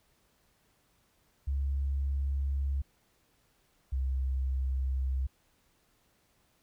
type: tone pair in turn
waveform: sine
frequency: 69 / 65.84 Hz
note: C#2 / C2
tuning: -7 / +11 cents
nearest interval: minor second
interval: 82 cents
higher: first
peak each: -27 dBFS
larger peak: neither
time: 1.47-2.82 / 3.92-5.27 s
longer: neither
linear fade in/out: 10 ms
effects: tanh soft clip ceiling -23 dBFS + pink hiss -70 dBFS RMS until 6.62 s